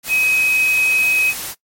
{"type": "tone in noise", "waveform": "sine", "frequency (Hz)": 2534, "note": "D#7", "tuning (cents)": 31, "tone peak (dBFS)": -12, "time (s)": [0.08, 1.34], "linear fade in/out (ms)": 50, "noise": "white", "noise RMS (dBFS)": -27, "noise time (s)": [0.03, 1.55], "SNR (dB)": 12, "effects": ["noise-tail reverb RT60 0.1 s tail -19 dB re dry", "MP3 64 kbps"]}